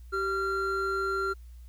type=tone pair together; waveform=triangle; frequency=387.1 / 1379.5 Hz; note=G4 / F6; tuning=-22 / -22 cents; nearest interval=octave + minor seventh; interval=2200 cents; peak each=-29 / -27 dBFS; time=0.12-1.34 s; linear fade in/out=20 ms; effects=added 60 Hz sine -44 dBFS peak until 1.68 s + white hiss -67 dBFS RMS until 1.68 s